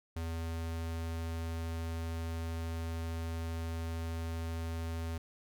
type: tone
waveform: square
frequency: 82.41 Hz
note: E2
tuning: in tune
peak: -36 dBFS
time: 0.16-5.18 s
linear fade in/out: 5 ms
effects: none